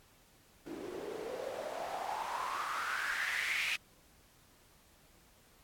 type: noise with band-pass filter sweep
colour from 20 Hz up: white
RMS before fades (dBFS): -38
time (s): 0.66-3.76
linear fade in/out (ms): 5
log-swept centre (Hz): 310 to 2500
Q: 6.1
effects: pink hiss -64 dBFS RMS until 5.63 s + AAC 64 kbps